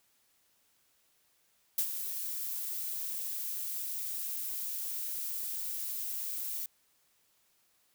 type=noise with ADSR envelope; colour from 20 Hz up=violet; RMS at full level=-28 dBFS; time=1.78-6.66 s; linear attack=4 ms; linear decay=76 ms; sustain=-9 dB; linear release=3 ms; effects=white hiss -71 dBFS RMS until 7.94 s